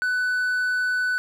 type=tone; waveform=triangle; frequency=1495 Hz; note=F#6; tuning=17 cents sharp; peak=-19 dBFS; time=0.02-1.18 s; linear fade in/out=0 ms; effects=none